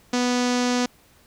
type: tone with low-pass filter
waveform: sawtooth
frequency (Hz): 246.6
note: B3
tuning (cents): -2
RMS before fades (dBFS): -22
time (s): 0.13-0.86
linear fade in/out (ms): 5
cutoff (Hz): 6000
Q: 2.3
effects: pink hiss -56 dBFS RMS until 1.26 s